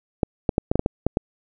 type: clicks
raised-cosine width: 2 ms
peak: -5 dBFS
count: 9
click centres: 0.232 / 0.492 / 0.581 / 0.715 / 0.756 / 0.794 / 0.861 / 1.066 / 1.171 s
effects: none